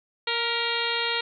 harmonic tone with a mistuned harmonic, 466.2 Hz, A#4, in tune, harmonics 1 / 2 / 3 / 4 / 5 / 6 / 7 / 8 / 9, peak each -33 / -33 / -33 / -33 / -33 / -33 / -33 / -33 / -33 dBFS, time 0.27-1.21 s, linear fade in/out 5 ms, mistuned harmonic 4, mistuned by +39 cents, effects none

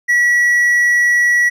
triangle tone, 1935 Hz, B6, 36 cents flat, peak -8 dBFS, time 0.08-1.5 s, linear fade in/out 20 ms, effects none

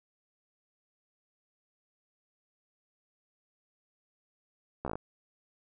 slowing click train, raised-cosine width 1 ms, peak -21 dBFS, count 7, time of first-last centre 4.85-4.955 s, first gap 14 ms, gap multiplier 1.09, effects none

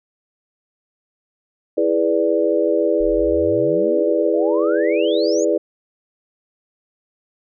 sine chord, E dominant seventh, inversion none, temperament equal, 329.6 / 415.3 / 493.9 / 587.3 Hz, E4 / G#4 / B4 / D5, 0 / 0 / 0 / 0 cents, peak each -20 dBFS, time 1.77-5.58 s, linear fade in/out 10 ms
sine exponential sweep, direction up, 33 to 7040 Hz, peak -28 dBFS, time 3-5.45 s, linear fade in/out 10 ms
effects none

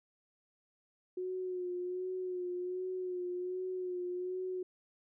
sine tone with vibrato, 364 Hz, F#4, 28 cents flat, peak -35 dBFS, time 1.17-4.63 s, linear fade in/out 5 ms, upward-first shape sine, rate 1.3 Hz, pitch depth 33 cents each way, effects none

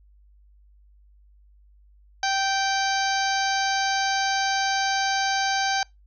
harmonic tone, 780 Hz, G5, 9 cents flat, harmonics 1 / 2 / 3 / 4 / 5 / 6 / 7 / 8, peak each -24 / -27 / -34 / -35 / -34 / -32 / -37 / -34 dBFS, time 2.23-5.83 s, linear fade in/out 2 ms, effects noise-tail reverb RT60 0.2 s tail -26 dB re dry + added 50 Hz sine -52 dBFS peak until 6.06 s

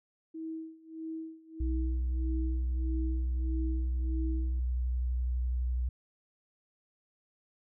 sine tone with tremolo, 321.6 Hz, E4, 43 cents flat, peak -35 dBFS, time 0.34-4.6 s, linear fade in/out 10 ms, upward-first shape sine, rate 1.6 Hz, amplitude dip 90%
sine tone with vibrato, 61.74 Hz, B1, in tune, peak -28 dBFS, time 1.6-5.89 s, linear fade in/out 5 ms, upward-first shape sine, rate 12 Hz, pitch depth 21 cents each way
effects none

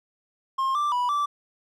triangle tone with pitch steps, 1066 / 1177 / 982 / 1165 Hz, C6 / D6 / B5 / D6, +32 / +3 / -10 / -14 cents, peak -20 dBFS, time 0.58-1.26 s, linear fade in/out 10 ms, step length 170 ms, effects none

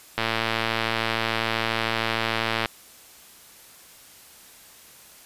click train, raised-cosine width 0.3 ms, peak -7 dBFS, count 281, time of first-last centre 0.18-2.658 s, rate 113 Hz, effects white hiss -49 dBFS RMS until 5.25 s + resampled to 32000 Hz

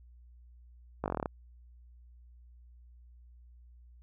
slowing click train, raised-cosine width 1 ms, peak -18 dBFS, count 10, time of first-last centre 1.04-1.258 s, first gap 19 ms, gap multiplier 1.06, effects added 60 Hz sine -53 dBFS peak until 4.02 s

